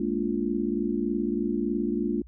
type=chord; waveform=sine; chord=Bb dominant seventh; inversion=third; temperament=just; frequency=209.8 / 233.1 / 291.4 / 349.6 Hz; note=Ab3 / Bb3 / D4 / F4; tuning=+18 / 0 / -13 / +2 cents; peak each=-30 dBFS; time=0-2.22 s; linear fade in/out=5 ms; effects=added 60 Hz sine -45 dBFS peak until 2.27 s